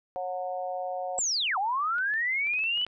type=harmonic tone; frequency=182.4 Hz; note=F#3; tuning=24 cents flat; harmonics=3 / 4 / 5; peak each=-34 / -32 / -44 dBFS; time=0.16-1.19 s; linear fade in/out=0 ms
type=linear two-way sweep; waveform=sine; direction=down then up; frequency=7800 to 740 to 3020 Hz; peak=-25 dBFS; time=1.18-2.85 s; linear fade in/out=2 ms; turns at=1.58 s
type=clicks; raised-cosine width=0.3 ms; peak=-32 dBFS; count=9; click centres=1.984 / 2.139 / 2.471 / 2.537 / 2.591 / 2.639 / 2.775 / 2.815 / 2.866 s
effects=none